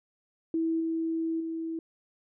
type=tone with level steps; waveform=sine; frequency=326.3 Hz; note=E4; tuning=18 cents flat; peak=-25 / -27 / -31 dBFS; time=0.54-1.79 s; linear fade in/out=2 ms; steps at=0.8 / 1.4 s; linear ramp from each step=5 ms; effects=none